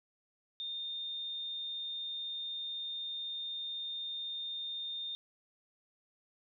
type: tone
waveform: sine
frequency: 3638 Hz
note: A#7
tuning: 43 cents flat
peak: -37 dBFS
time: 0.6-5.15 s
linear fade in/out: 0 ms
effects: none